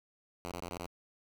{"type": "tone bursts", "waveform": "5% pulse", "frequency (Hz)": 86.9, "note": "F2", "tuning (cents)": -8, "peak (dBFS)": -28, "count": 5, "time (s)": [0.45, 0.864], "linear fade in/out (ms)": 0, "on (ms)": 66, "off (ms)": 21, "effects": []}